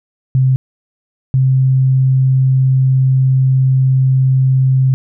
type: tone pair in turn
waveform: sine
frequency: 130.81 / 131.57 Hz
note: C3 / C3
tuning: 0 / +10 cents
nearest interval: unison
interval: 10 cents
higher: second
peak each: -8 dBFS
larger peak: neither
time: 0.35-0.56 / 1.34-4.94 s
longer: second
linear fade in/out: 0 ms
effects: none